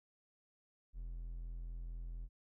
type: tone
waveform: triangle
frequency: 42.17 Hz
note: E1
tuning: 40 cents sharp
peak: -40 dBFS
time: 0.93-2.29 s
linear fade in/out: 50 ms
effects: none